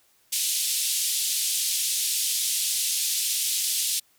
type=band-pass noise; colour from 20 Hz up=white; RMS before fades=-26 dBFS; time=0.32-4 s; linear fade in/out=10 ms; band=3000 to 12000 Hz; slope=24 dB/octave; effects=white hiss -63 dBFS RMS until 4.18 s